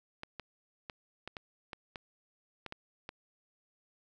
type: clicks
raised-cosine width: 0.3 ms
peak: -25 dBFS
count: 10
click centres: 0.234 / 0.397 / 0.898 / 1.276 / 1.368 / 1.732 / 1.958 / 2.663 / 2.724 / 3.091 s
effects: none